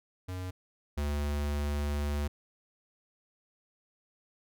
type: tone pair in turn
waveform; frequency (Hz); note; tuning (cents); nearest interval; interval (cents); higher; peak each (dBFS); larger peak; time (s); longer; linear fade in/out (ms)
square; 91.8 / 72.86; F#2 / D2; -13 / -13; major third; 400; first; -36 / -30; second; 0.28-0.51 / 0.97-2.28; second; 10
effects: none